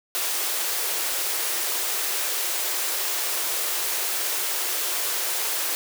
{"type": "high-pass noise", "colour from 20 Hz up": "white", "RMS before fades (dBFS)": -26, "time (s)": [0.15, 5.75], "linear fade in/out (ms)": 0, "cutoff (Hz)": 320, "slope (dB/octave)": 96, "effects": []}